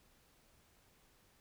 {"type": "silence", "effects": ["pink hiss -69 dBFS RMS until 1.4 s"]}